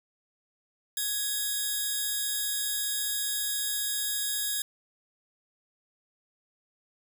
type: tone pair together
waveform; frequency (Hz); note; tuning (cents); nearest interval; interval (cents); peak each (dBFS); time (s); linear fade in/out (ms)
5% pulse; 1661.2 / 3729; G#6 / A#7; 0 / 0; octave + major second; 1400; -22 / -22; 0.97-4.62; 2
effects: none